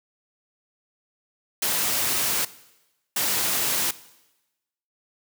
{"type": "noise bursts at uneven times", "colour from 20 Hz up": "white", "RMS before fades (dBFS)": -24, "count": 2, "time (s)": [[1.62, 2.45], [3.16, 3.91]], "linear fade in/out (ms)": 5, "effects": ["noise-tail reverb RT60 1.0 s tail -18 dB re dry", "high-pass 100 Hz 12 dB/octave"]}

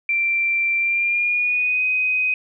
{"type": "tone with pitch glide", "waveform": "sine", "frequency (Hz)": [2355, 2509], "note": ["D7", "D#7"], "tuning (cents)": [4, 14], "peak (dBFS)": -17, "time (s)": [0.09, 2.34], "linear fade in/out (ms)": 2, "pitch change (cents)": 110, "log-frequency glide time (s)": [0.78, 1.84], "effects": []}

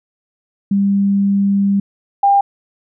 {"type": "tone pair in turn", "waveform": "sine", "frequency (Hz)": [198.8, 799.3], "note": ["G3", "G5"], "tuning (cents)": [25, 33], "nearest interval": "2 octaves", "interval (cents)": 2408, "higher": "second", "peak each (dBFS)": [-11, -8], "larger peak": "second", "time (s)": [[0.71, 1.8], [2.23, 2.41]], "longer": "first", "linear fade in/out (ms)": 5, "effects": []}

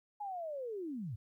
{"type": "linear sweep", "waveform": "sine", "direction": "down", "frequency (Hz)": [844, 93], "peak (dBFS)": -38, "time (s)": [0.2, 1.16], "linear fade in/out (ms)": 10, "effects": ["13-bit"]}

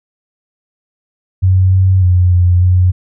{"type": "tone with pitch steps", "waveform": "sine", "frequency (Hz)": [93.4, 94.2, 90.2, 89, 90.9], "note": ["F#2", "F#2", "F#2", "F2", "F#2"], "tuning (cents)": [17, 32, -44, 33, -30], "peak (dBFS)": -6, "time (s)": [1.42, 2.92], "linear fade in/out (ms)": 20, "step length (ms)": 300, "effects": []}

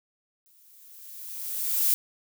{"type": "noise with exponential growth", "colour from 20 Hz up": "violet", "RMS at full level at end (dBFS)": -21, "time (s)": [0.46, 1.94], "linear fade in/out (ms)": 0, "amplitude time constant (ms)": 320, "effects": []}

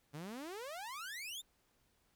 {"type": "exponential sweep", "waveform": "sawtooth", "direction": "up", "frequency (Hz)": [138.4, 3729], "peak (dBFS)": -40, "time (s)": [0.13, 1.42], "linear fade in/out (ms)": 20, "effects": ["pink hiss -75 dBFS RMS until 2.15 s"]}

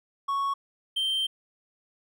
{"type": "tone pair in turn", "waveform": "triangle", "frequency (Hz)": [1108.7, 3136], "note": ["C#6", "G7"], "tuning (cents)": [0, 0], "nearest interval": "octave + tritone", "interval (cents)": 1800, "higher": "second", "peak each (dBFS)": -23, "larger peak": "neither", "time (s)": [[0.28, 0.54], [0.96, 1.27]], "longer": "second", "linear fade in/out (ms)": 10, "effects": []}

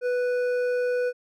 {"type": "tone with hard clipping", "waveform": "triangle", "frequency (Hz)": 493.9, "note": "B4", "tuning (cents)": 0, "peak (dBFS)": -24, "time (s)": [0.01, 1.13], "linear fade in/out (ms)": 50, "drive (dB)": 11, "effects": []}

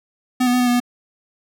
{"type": "tone with pitch steps", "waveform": "square", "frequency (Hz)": [252.2, 245.3, 249.9, 247, 243.1, 244.6], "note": ["B3", "B3", "B3", "B3", "B3", "B3"], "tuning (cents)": [36, -12, 21, 0, -27, -16], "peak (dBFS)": -15, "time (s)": [0.4, 0.802], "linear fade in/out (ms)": 10, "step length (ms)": 67, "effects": []}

